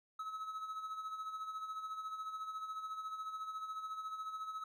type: tone with tremolo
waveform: triangle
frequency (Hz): 1288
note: E6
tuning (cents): -41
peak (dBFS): -37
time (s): 0.19-4.64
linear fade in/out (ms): 5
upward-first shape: sine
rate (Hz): 14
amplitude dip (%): 55
effects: none